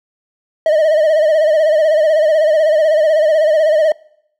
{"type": "tone with vibrato", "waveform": "triangle", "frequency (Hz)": 622.3, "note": "D#5", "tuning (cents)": 0, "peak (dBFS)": -7, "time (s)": [0.66, 3.92], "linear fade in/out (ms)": 2, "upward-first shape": "sine", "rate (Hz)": 16, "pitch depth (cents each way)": 77, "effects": ["noise-tail reverb RT60 0.7 s tail -24 dB re dry"]}